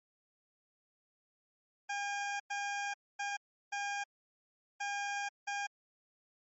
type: tone bursts at uneven times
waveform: 20% pulse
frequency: 808 Hz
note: G#5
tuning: 48 cents flat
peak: -30 dBFS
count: 6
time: 1.89-2.4 / 2.5-2.94 / 3.19-3.37 / 3.72-4.04 / 4.8-5.29 / 5.47-5.67 s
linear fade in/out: 10 ms
effects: MP3 32 kbps